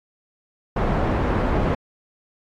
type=low-pass noise; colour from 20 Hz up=pink; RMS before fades=-21 dBFS; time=0.76-1.75 s; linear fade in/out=5 ms; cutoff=1100 Hz; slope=12 dB/octave; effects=AAC 48 kbps